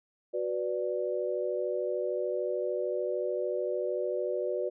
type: chord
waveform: sine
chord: B minor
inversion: second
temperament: equal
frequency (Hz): 370 / 493.9 / 587.3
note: F#4 / B4 / D5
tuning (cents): 0 / 0 / 0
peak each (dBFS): -33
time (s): 0.33-4.7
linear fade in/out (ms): 20
effects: none